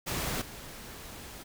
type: noise with level steps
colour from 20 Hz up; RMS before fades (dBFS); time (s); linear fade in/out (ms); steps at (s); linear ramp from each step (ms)
pink; -33 / -45; 0.06-1.44; 20; 0.41; 10
effects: none